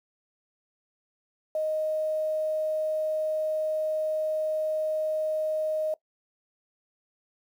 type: tone with quantisation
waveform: sine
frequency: 622.3 Hz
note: D#5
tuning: in tune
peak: -25 dBFS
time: 1.55-5.94 s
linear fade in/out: 2 ms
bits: 9
effects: noise-tail reverb RT60 0.1 s tail -20 dB re dry